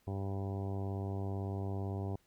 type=harmonic tone; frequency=97.9 Hz; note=G2; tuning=2 cents flat; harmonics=1 / 2 / 3 / 4 / 5 / 6 / 7 / 8 / 9 / 10; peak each=-36 / -44 / -46 / -45 / -52 / -53 / -50 / -52 / -57 / -57 dBFS; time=0.07-2.16 s; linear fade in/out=5 ms; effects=pink hiss -72 dBFS RMS until 2.26 s